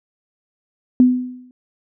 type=tone with exponential decay; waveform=sine; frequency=250.9 Hz; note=B3; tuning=28 cents sharp; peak=-5 dBFS; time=1-1.51 s; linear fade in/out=1 ms; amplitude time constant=110 ms; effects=none